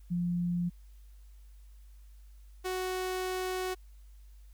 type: tone pair in turn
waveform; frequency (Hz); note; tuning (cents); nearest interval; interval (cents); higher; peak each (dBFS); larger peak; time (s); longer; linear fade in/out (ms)
sine / sawtooth; 174.8 / 370.4; F3 / F#4; +2 / +2; octave + minor second; 1300; second; -28; neither; 0.1-0.7 / 2.64-3.75; second; 20
effects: added 50 Hz sine -50 dBFS peak until 4.53 s + white hiss -70 dBFS RMS until 4.53 s